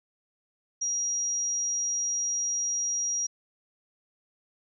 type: tone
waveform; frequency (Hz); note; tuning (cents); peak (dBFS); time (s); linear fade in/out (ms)
sine; 5720; F8; +41; -26; 0.81-3.27; 10
effects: none